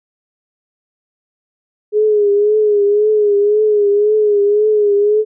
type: tone with vibrato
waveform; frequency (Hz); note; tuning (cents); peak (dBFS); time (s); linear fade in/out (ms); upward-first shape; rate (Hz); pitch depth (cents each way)
sine; 417; G#4; +7; -9; 1.92-5.25; 50; triangle; 1.9; 63
effects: none